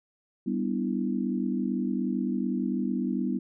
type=chord; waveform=sine; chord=E minor seventh; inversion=first; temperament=equal; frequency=196 / 246.9 / 293.7 / 329.6 Hz; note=G3 / B3 / D4 / E4; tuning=0 / 0 / 0 / 0 cents; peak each=-30 / -29 / -35 / -34 dBFS; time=0.46-3.39 s; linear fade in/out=10 ms; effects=none